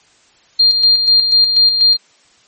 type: tone with tremolo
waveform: sine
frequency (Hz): 4200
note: C8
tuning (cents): +6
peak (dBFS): -6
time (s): 0.59-1.97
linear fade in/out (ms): 10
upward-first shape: square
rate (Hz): 4.1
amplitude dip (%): 50
effects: white hiss -51 dBFS RMS until 2.47 s + MP3 32 kbps